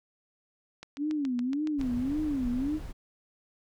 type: click train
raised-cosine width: 0.2 ms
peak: -25 dBFS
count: 8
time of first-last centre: 0.83-1.813 s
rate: 7.12 Hz
type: tone with vibrato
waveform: sine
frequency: 273.4 Hz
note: C#4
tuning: 24 cents flat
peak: -27 dBFS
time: 0.97-2.8 s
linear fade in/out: 50 ms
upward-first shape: sine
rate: 1.8 Hz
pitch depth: 210 cents each way
type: noise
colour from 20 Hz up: brown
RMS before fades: -39 dBFS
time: 1.78-2.93 s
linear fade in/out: 20 ms
effects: none